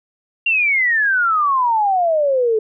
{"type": "exponential sweep", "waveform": "sine", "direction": "down", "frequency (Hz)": [2794, 426.3], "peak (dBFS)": -13, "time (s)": [0.46, 2.59], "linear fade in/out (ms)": 5, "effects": []}